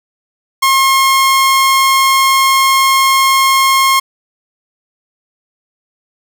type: tone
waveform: sawtooth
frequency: 1074 Hz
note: C6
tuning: 45 cents sharp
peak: -4 dBFS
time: 0.62-4 s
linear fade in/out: 10 ms
effects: none